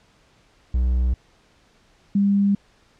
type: tone pair in turn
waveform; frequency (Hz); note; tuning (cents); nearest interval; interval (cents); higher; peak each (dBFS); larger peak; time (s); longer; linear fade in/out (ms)
triangle / sine; 62.1 / 200.1; B1 / G3; +10 / +36; octave + minor sixth; 2026; second; -15; neither; 0.74-1.14 / 2.15-2.55; neither; 5
effects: pink hiss -58 dBFS RMS until 2.99 s + low-pass 6000 Hz 12 dB/octave